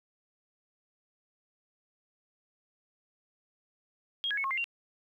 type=tone with pitch steps; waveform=sine; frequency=3260 / 1668 / 2201 / 1083 / 2098 / 2764 Hz; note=G#7 / G#6 / C#7 / C#6 / C7 / F7; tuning=-33 / +7 / -13 / -41 / +4 / -19 cents; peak=-29 dBFS; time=4.24-4.642 s; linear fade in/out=0 ms; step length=67 ms; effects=11-bit

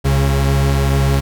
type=tone pair together; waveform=45% pulse; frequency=69.3 / 136.38 Hz; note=C#2 / C#3; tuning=0 / -28 cents; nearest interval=octave; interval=1172 cents; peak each=-15 dBFS; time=0.04-1.21 s; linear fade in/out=20 ms; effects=none

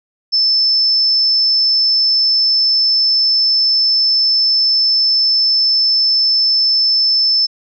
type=tone; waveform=sine; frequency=5274 Hz; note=E8; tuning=in tune; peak=-10 dBFS; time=0.32-7.47 s; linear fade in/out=20 ms; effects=none

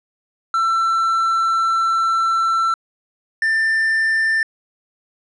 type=tone pair in turn; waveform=triangle; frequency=1341 / 1785.8 Hz; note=E6 / A6; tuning=+29 / +25 cents; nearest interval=perfect fourth; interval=496 cents; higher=second; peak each=-13 dBFS; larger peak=neither; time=0.54-2.74 / 3.42-4.43 s; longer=first; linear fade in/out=2 ms; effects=resampled to 22050 Hz

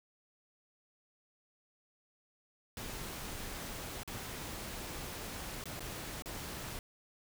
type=noise with dropouts; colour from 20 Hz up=pink; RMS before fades=-43 dBFS; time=2.77-6.79 s; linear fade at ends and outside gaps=1 ms; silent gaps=4.033-4.076 / 5.64-5.656 / 5.795-5.805 / 6.222-6.258 s; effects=none

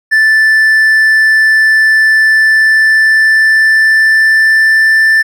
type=tone with pitch glide; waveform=triangle; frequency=1760 to 1771.2 Hz; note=A6 to A6; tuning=0 to +11 cents; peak=-3 dBFS; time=0.11-5.23 s; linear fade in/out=20 ms; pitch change=+11 cents; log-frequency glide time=2.3-5.1 s; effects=none

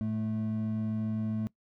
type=tone pair together; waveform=triangle; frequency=110.1 / 217.8 Hz; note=A2 / A3; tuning=+2 / -17 cents; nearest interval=octave; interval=1181 cents; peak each=-32 / -28 dBFS; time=0.01-1.47 s; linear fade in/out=0 ms; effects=noise-tail reverb RT60 0.1 s tail -21 dB re dry + tanh soft clip ceiling -20 dBFS

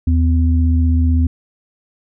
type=tone pair together; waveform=sine; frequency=79.1 / 253 Hz; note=D#2 / B3; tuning=+29 / +42 cents; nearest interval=octave + minor sixth; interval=2013 cents; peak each=-11 / -19 dBFS; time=0.07-1.27 s; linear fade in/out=5 ms; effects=none

